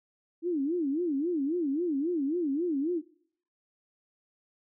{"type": "tone with vibrato", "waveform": "sine", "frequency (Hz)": 311.1, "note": "D#4", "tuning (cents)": 0, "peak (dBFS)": -26, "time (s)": [0.42, 3.02], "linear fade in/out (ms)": 50, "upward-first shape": "sine", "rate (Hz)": 3.7, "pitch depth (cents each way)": 250, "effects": ["noise-tail reverb RT60 0.6 s tail -21 dB re dry"]}